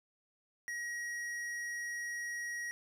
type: tone with hard clipping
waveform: sine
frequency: 1900 Hz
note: A#6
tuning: 33 cents sharp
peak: -39 dBFS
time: 0.68-2.71 s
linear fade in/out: 0 ms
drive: 10 dB
effects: none